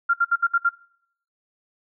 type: tone bursts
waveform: sine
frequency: 1388 Hz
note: F6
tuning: 11 cents flat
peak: -15 dBFS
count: 6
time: 0.09-0.693 s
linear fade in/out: 10 ms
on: 48 ms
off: 63 ms
effects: noise-tail reverb RT60 0.7 s tail -23 dB re dry